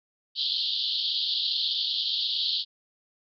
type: band-pass noise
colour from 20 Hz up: white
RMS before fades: -28 dBFS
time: 0.35-2.65 s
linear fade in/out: 50 ms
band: 3100 to 4600 Hz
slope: 96 dB/octave
effects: none